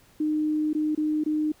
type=tone with dropouts; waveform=sine; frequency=305.9 Hz; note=D#4; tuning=29 cents flat; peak=-22 dBFS; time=0.2-1.52 s; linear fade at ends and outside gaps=5 ms; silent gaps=0.732-0.749 / 0.95-0.975 / 1.238-1.261 s; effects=pink hiss -58 dBFS RMS until 1.6 s